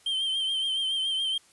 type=tone with vibrato; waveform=triangle; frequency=3136 Hz; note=G7; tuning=in tune; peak=-24 dBFS; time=0.06-1.38 s; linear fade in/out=5 ms; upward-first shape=triangle; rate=7.1 Hz; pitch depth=51 cents each way; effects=white hiss -59 dBFS RMS until 1.52 s + resampled to 24000 Hz